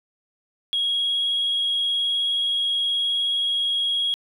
sine tone with vibrato, 3299 Hz, G#7, 12 cents flat, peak -19 dBFS, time 0.73-4.14 s, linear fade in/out 0 ms, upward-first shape square, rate 19 Hz, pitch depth 13 cents each way, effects tanh soft clip ceiling -16 dBFS + 10-bit

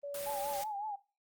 sine tone, 570 Hz, C#5, 48 cents sharp, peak -38 dBFS, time 0.03-0.62 s, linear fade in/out 10 ms
white noise, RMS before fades -43 dBFS, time 0.14-0.64 s, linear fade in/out 5 ms
sine tone with vibrato, 830.6 Hz, G#5, in tune, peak -36 dBFS, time 0.26-0.96 s, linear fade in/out 10 ms, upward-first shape triangle, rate 5.4 Hz, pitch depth 99 cents each way
effects noise-tail reverb RT60 0.3 s tail -18 dB re dry + Opus 32 kbps

